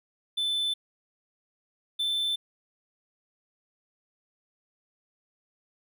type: tone pair in turn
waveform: triangle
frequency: 3520 / 3535 Hz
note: A7 / A7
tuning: 0 / +7 cents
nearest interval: unison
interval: 7 cents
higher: second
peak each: -24 dBFS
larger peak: neither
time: 0.37-0.74 / 1.99-2.36 s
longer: neither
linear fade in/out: 10 ms
effects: none